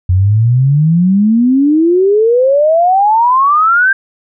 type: exponential sweep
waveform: sine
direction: up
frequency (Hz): 88.1 to 1600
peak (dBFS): -6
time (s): 0.09-3.93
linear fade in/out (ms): 5
effects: none